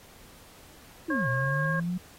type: linear two-way sweep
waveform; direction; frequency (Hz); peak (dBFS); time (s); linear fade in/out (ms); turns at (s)
sine; down then up; 342.1 to 120 to 183.8; -27; 1.08-1.98; 10; 1.28
type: harmonic tone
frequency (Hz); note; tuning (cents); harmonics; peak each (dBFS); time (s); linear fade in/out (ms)
541; C#5; -42; 1 / 2 / 3; -34 / -34 / -29; 1.1-1.8; 5
effects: pink hiss -53 dBFS RMS until 2.18 s + AAC 48 kbps